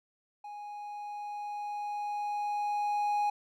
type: tone with level ramp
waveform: triangle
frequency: 828 Hz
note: G#5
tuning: 5 cents flat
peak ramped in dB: -39 to -24 dBFS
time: 0.44-3.3 s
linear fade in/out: 5 ms
effects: none